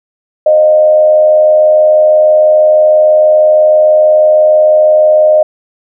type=tone with frequency modulation; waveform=sine; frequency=616 Hz; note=D#5; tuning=17 cents flat; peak=-3 dBFS; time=0.46-5.43 s; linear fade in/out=5 ms; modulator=86.2 Hz; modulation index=0.34; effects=none